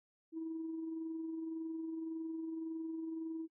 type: tone with amplitude modulation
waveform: sine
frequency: 324 Hz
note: E4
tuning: 30 cents flat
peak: -36 dBFS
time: 0.32-3.48 s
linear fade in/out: 50 ms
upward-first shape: sine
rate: 21.8 Hz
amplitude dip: 35%
effects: noise-tail reverb RT60 0.1 s tail -24 dB re dry + tanh soft clip ceiling -34 dBFS